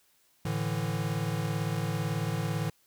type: chord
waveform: square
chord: A suspended fourth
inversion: none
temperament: equal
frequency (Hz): 110 / 146.83 / 164.81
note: A2 / D3 / E3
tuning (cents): 0 / 0 / 0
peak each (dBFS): -34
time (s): 0.45-2.7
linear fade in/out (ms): 5
effects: white hiss -67 dBFS RMS until 2.86 s

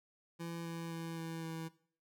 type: tone with pitch steps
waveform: 25% pulse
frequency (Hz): 168.1 / 166.75 / 165.4 / 164.07 / 162.75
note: E3 / E3 / E3 / E3 / E3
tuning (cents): +34 / +20 / +6 / -8 / -22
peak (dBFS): -37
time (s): 0.39-1.69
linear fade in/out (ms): 20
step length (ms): 260
effects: noise-tail reverb RT60 0.5 s tail -18 dB re dry

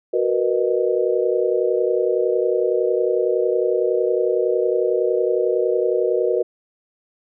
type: chord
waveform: sine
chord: B major seventh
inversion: second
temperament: just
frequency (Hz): 370.4 / 463 / 493.9 / 617.4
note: F#4 / A#4 / B4 / D#5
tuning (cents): +2 / -12 / 0 / -14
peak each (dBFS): -21 / -21 / -22 / -25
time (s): 0.13-6.43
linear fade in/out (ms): 10
effects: none

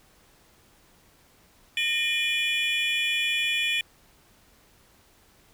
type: tone cluster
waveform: triangle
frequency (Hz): 1840 / 2421 / 3000 / 3387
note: A#6 / D#7 / F#7 / G#7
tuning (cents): -23 / -48 / +23 / +33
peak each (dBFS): -32 / -24 / -30 / -28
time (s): 1.77-3.81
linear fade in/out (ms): 2
effects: pink hiss -59 dBFS RMS until 5.53 s

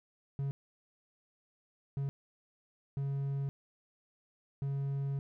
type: tone bursts at uneven times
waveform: triangle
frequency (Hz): 138.59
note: C#3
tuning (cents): 0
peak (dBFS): -30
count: 4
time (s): 0.39-0.51 / 1.97-2.09 / 2.97-3.49 / 4.62-5.19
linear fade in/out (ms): 0
effects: none

